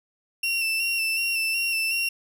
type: tone with vibrato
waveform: 35% pulse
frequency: 2703 Hz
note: E7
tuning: 43 cents sharp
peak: -21 dBFS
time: 0.43-2.09 s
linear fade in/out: 5 ms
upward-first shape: square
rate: 2.7 Hz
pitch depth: 27 cents each way
effects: none